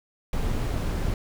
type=noise with amplitude modulation; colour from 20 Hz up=brown; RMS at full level=-25 dBFS; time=0.33-1.14 s; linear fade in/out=2 ms; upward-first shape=sine; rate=202 Hz; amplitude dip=25%; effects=none